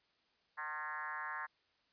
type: tone with frequency modulation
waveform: sine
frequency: 1376 Hz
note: F6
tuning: 26 cents flat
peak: -39 dBFS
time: 0.57-1.47 s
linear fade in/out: 20 ms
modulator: 155 Hz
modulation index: 3.2
effects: white hiss -75 dBFS RMS until 1.92 s + resampled to 11025 Hz